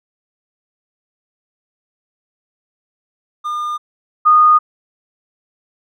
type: tone pair in turn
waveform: triangle / sine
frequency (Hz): 1210 / 1230.4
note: D#6 / D#6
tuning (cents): -49 / -20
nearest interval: unison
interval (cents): 29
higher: second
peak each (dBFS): -17 / -6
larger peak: second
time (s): 3.44-3.78 / 4.25-4.59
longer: neither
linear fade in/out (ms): 20
effects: none